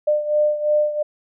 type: beating tone pair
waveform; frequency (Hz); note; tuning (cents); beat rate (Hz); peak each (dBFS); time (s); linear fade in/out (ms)
sine; 599 / 601.9; D5 / D5; +34 / +42; 2.9; -17 / -22; 0.07-1.03; 10
effects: none